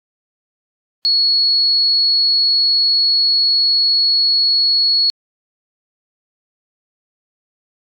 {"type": "tone", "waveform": "sine", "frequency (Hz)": 4359, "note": "C#8", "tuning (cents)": -30, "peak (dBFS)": -11, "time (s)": [1.05, 5.1], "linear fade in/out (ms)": 0, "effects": ["AAC 64 kbps"]}